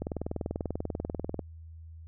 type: click train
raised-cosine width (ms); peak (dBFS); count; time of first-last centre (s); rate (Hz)
2; -19; 29; 0.02-1.393; 20.4
effects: added 81 Hz sine -44 dBFS peak until 2.07 s